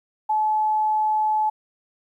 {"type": "tone", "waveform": "sine", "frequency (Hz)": 860, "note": "A5", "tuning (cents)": -40, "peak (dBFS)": -18, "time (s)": [0.29, 1.5], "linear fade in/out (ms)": 10, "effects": ["10-bit"]}